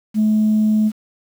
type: tone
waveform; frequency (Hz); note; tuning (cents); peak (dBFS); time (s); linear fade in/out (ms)
sine; 215; A3; -40; -11; 0.14-0.92; 50
effects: tanh soft clip ceiling -9 dBFS + 7-bit